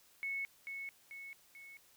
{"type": "tone with echo", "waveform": "sine", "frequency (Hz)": 2202, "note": "C#7", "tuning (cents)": -12, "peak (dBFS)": -36, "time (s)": [0.23, 0.45], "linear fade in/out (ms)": 0, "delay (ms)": 440, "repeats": 3, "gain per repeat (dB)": -5, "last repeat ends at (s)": 1.77, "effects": ["white hiss -66 dBFS RMS until 1.96 s"]}